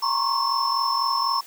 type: tone cluster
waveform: sine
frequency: 936 / 1066 / 1110 / 5320 Hz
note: A#5 / C6 / C#6 / E8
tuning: +7 / +32 / +2 / +15 cents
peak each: -27 / -25 / -26 / -26 dBFS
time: 0.02-1.41 s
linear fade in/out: 10 ms
effects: white hiss -46 dBFS RMS until 1.46 s + high-pass 300 Hz 12 dB/octave